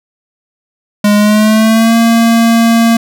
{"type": "tone with pitch glide", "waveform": "square", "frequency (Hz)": [207, 229.7], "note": ["G#3", "A#3"], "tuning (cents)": [-5, -25], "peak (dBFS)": -6, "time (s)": [1.04, 2.97], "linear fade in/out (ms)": 5, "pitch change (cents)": 180, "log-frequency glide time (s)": [1.16, 1.96], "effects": []}